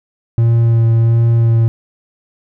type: tone with vibrato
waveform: triangle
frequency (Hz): 115.3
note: A#2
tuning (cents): -19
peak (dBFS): -6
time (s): 0.38-1.68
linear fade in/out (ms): 0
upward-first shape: sine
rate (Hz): 1.4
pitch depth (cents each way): 15
effects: none